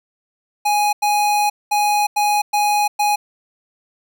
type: tone bursts at uneven times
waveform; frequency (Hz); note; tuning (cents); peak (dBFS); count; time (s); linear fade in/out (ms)
square; 830.6; G#5; 0; -15; 6; 0.65-0.93 / 1.02-1.5 / 1.71-2.07 / 2.16-2.42 / 2.53-2.88 / 2.99-3.16; 10
effects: none